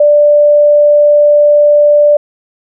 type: tone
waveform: sine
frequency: 589 Hz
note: D5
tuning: 5 cents sharp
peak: -3 dBFS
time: 0-2.17 s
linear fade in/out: 5 ms
effects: none

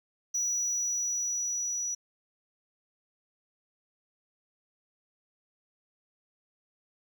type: tone with level ramp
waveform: sine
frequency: 5870 Hz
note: F#8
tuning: 15 cents flat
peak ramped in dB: -24 to -29 dBFS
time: 0.34-1.95 s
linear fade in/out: 10 ms
effects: tanh soft clip ceiling -26 dBFS + 10-bit

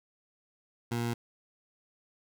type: tone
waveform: 20% pulse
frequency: 118.1 Hz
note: A#2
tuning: 23 cents sharp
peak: -25 dBFS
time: 0.91-1.14 s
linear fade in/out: 10 ms
effects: none

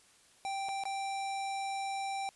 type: tone with dropouts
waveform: square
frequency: 784 Hz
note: G5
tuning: in tune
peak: -35 dBFS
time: 0.45-2.29 s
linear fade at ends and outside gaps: 0 ms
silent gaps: 0.686-0.69 / 0.837-0.854 s
effects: white hiss -63 dBFS RMS until 2.35 s + resampled to 24000 Hz

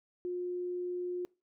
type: tone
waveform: sine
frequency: 357.3 Hz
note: F4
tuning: 40 cents sharp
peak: -33 dBFS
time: 0.25-1.25 s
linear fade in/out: 0 ms
effects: noise-tail reverb RT60 0.3 s tail -24 dB re dry

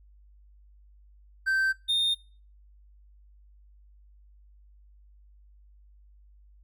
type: tone pair in turn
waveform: triangle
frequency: 1555 / 3658 Hz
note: G6 / A#7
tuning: -14 / -33 cents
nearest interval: octave + minor third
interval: 1481 cents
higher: second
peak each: -21 dBFS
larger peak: neither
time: 1.46-1.73 / 1.88-2.15 s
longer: neither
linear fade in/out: 20 ms
effects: noise-tail reverb RT60 0.4 s tail -22 dB re dry + added 50 Hz sine -53 dBFS peak until 6.63 s

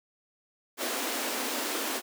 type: high-pass noise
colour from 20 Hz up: pink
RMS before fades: -32 dBFS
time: 0.77-2.02 s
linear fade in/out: 50 ms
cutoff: 230 Hz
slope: 96 dB/octave
effects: none

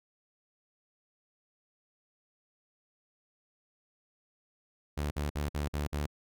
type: tone bursts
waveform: sawtooth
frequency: 73.42 Hz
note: D2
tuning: in tune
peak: -27 dBFS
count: 6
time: 4.97-6.065 s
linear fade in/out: 10 ms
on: 140 ms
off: 51 ms
effects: none

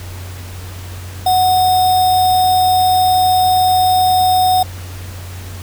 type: tone with sample-and-hold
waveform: sine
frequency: 738 Hz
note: F#5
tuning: 5 cents flat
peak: -9 dBFS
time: 1.26-4.63 s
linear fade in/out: 5 ms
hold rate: 4410 Hz
effects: added 91 Hz sine -27 dBFS peak until 5.62 s + pink hiss -35 dBFS RMS until 5.62 s

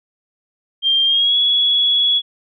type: tone with pitch glide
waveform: sine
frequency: 3185 to 3369 Hz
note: G7 to G#7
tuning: +27 to +24 cents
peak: -12 dBFS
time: 0.82-2.22 s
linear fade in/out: 50 ms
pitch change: +97 cents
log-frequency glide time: 1.05-1.37 s
effects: none

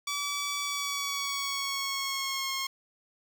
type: tone with pitch glide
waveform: 10% pulse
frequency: 1148 to 1077.3 Hz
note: D6 to C#6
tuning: -40 to -50 cents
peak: -22 dBFS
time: 0.07-2.67 s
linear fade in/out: 5 ms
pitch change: -110 cents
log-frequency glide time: 0.61-2.52 s
effects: none

